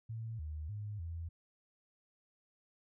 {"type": "tone with pitch steps", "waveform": "sine", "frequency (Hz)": [112.9, 76.7, 104.5, 83.4], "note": ["A2", "D#2", "G#2", "E2"], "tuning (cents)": [45, -24, 11, 21], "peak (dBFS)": -39, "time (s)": [0.09, 1.29], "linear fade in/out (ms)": 10, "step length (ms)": 300, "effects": []}